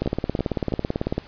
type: two click trains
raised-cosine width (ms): 2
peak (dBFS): -9 / -11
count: 22 / 3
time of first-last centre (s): 0.02-1.18 / 0.06-0.722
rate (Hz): 18.1 / 3.02
effects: pink hiss -47 dBFS RMS until 1.27 s + resampled to 11025 Hz